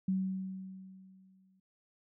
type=tone with exponential decay; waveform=sine; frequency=189.2 Hz; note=F#3; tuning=39 cents sharp; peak=-27 dBFS; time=0.08-1.6 s; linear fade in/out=5 ms; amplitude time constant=330 ms; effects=none